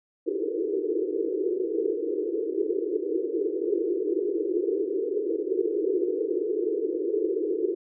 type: band-pass noise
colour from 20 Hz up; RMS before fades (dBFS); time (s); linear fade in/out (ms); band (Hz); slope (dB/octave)
white; -27; 0.26-7.75; 10; 320 to 460; 96
effects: none